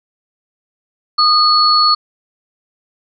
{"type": "tone pair together", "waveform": "sine", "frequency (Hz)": [1232, 4390], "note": ["D#6", "C#8"], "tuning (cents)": [-17, -18], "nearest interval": "octave + minor seventh", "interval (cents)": 2199, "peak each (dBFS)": -11, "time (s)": [1.18, 1.95], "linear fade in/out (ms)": 10, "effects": []}